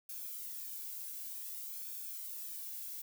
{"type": "noise with flanger", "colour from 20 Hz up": "violet", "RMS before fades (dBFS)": -44, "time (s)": [0.09, 3.02], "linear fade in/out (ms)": 5, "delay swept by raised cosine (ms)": [1, 1.65], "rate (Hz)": 0.54, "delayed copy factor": -0.55, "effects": []}